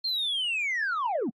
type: linear sweep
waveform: sine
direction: down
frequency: 4258 to 183.8 Hz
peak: -24 dBFS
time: 0.04-1.3 s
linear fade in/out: 10 ms
effects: tanh soft clip ceiling -24 dBFS + AAC 32 kbps